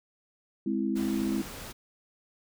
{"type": "chord", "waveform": "sine", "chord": "Ab augmented", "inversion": "none", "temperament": "equal", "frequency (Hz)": [207.7, 261.6, 329.6], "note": ["Ab3", "C4", "E4"], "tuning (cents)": [0, 0, 0], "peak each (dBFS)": [-30, -31, -31], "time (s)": [0.66, 1.42], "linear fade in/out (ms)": 5}
{"type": "noise", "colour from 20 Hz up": "pink", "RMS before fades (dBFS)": -42, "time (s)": [0.95, 1.73], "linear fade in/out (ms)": 20}
{"effects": []}